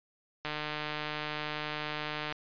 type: click train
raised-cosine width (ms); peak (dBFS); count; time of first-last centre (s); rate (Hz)
0.3; -19; 284; 0.45-2.324; 151
effects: resampled to 11025 Hz